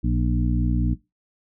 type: harmonic tone with a mistuned harmonic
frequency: 60 Hz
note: B1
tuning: 49 cents flat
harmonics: 1 / 2 / 3 / 4 / 5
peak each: -22 / -25 / -27 / -28 / -29 dBFS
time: 0.03-0.95 s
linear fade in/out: 20 ms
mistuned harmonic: 4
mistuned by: -32 cents
effects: noise-tail reverb RT60 0.2 s tail -18 dB re dry